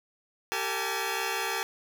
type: tone cluster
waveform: 10% pulse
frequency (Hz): 389 / 453.6 / 844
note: G4 / A#4 / G#5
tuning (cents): -13 / -47 / +28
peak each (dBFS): -25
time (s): 0.52-1.63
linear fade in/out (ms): 0
effects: none